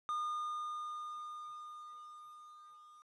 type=tone with level ramp; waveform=triangle; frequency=1218 Hz; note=D#6; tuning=37 cents flat; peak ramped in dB=-32 to -55 dBFS; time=0.09-3.02 s; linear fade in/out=0 ms; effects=resampled to 24000 Hz + 12-bit